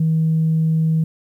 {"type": "tone", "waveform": "sine", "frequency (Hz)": 160, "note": "D#3", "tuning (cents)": 49, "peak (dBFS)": -13, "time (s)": [0, 1.04], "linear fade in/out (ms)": 5, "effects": ["tanh soft clip ceiling -10 dBFS", "9-bit"]}